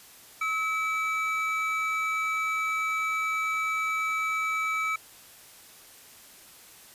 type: tone pair together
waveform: triangle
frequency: 1290.8 / 2300 Hz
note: E6 / D7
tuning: -37 / -37 cents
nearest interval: minor seventh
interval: 1000 cents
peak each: -27 / -27 dBFS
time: 0.41-4.96 s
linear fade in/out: 5 ms
effects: white hiss -51 dBFS RMS until 6.94 s + resampled to 32000 Hz